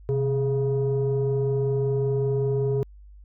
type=tone pair together; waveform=sine; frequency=130.02 / 415.3 Hz; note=C3 / G#4; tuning=-11 / 0 cents; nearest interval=octave + minor sixth; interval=2011 cents; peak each=-22 dBFS; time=0.09-2.83 s; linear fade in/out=0 ms; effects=tanh soft clip ceiling -17 dBFS + added 50 Hz sine -44 dBFS peak until 3.24 s